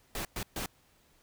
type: noise bursts at uneven times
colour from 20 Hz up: pink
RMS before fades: -36 dBFS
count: 3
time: 0.15-0.25 / 0.36-0.43 / 0.56-0.66 s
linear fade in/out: 2 ms
effects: pink hiss -66 dBFS RMS until 1.22 s